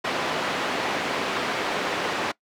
pink band-pass noise, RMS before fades -27 dBFS, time 0.04-2.32 s, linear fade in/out 10 ms, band 320 to 3200 Hz, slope 12 dB/octave, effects noise-tail reverb RT60 0.1 s tail -21 dB re dry

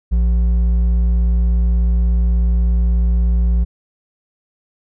sine tone with hard clipping, 58.27 Hz, A#1, in tune, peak -13 dBFS, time 0.11-3.65 s, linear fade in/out 20 ms, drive 5 dB, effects none

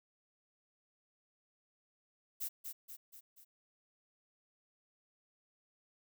violet noise with echo, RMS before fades -39 dBFS, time 2.4-2.49 s, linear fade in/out 20 ms, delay 240 ms, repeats 4, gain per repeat -5 dB, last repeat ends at 3.45 s, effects none

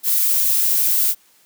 violet noise, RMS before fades -17 dBFS, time 0.03-1.15 s, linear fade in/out 50 ms, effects white hiss -55 dBFS RMS until 1.45 s + high-pass 150 Hz 12 dB/octave

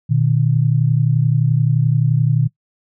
sine tone pair together, 120 / 151.57 Hz, B2 / D#3, -49 / -45 cents, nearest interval major third, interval 404 cents, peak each -15 dBFS, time 0.09-2.48 s, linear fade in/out 20 ms, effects noise-tail reverb RT60 0.1 s tail -20 dB re dry

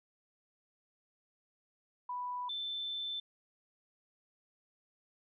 sine tone pair in turn, 987.8 / 3535 Hz, B5 / A7, 0 / +7 cents, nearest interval octave + minor seventh, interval 2207 cents, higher second, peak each -36 / -36 dBFS, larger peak neither, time 2.09-2.49 / 2.49-3.2 s, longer second, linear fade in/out 5 ms, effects none

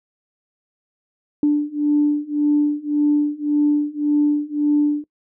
sine beating tone pair, 293.7 / 295.5 Hz, D4 / D4, 0 / +11 cents, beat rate 1.8 Hz, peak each -18 / -17 dBFS, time 1.43-5.04 s, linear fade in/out 2 ms, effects noise-tail reverb RT60 0.1 s tail -22 dB re dry + tanh soft clip ceiling -7 dBFS

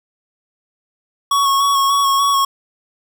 square tone with vibrato, 1108.7 Hz, C#6, in tune, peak -13 dBFS, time 1.31-2.45 s, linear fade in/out 5 ms, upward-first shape square, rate 3.4 Hz, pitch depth 19 cents each way, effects none

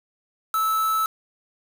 triangle tone with quantisation, 1309 Hz, E6, 13 cents flat, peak -18 dBFS, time 0.54-1.06 s, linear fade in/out 2 ms, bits 5, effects none

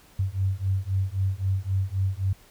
sine beating tone pair, 94.1 / 97.9 Hz, F#2 / G2, +30 / -2 cents, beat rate 3.8 Hz, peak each -26 dBFS, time 0.19-2.33 s, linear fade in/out 5 ms, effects pink hiss -55 dBFS RMS until 2.5 s

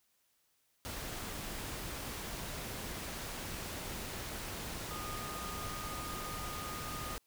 sine tone in noise, 1230 Hz, D#6, 20 cents flat, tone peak -44 dBFS, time 4.91-7.16 s, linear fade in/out 0 ms, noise pink, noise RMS -42 dBFS, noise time 0.85-7.18 s, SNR -5 dB, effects white hiss -75 dBFS RMS until 7.26 s

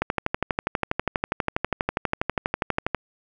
click train, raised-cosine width 0.5 ms, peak -7 dBFS, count 37, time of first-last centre 0.02-2.947 s, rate 12.3 Hz, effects none

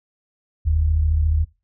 sine tone pair together, 43.78 / 78 Hz, F1 / D#2, +5 / +5 cents, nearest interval minor seventh, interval 1000 cents, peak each -22 / -16 dBFS, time 0.65-1.45 s, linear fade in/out 20 ms, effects noise-tail reverb RT60 0.3 s tail -23 dB re dry

